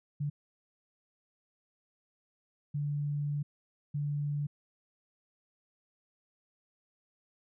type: tone bursts at uneven times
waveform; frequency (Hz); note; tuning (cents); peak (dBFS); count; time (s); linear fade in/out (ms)
sine; 145.6; D3; -15; -30; 3; 0.2-0.3 / 2.74-3.43 / 3.94-4.47; 10
effects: none